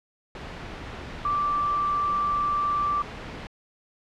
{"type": "tone in noise", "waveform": "sine", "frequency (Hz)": 1170, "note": "D6", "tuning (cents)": -7, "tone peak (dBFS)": -22, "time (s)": [1.25, 3.02], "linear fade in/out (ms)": 2, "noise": "pink", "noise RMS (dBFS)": -37, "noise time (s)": [0.35, 3.47], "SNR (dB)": 12, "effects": ["low-pass 3000 Hz 12 dB/octave"]}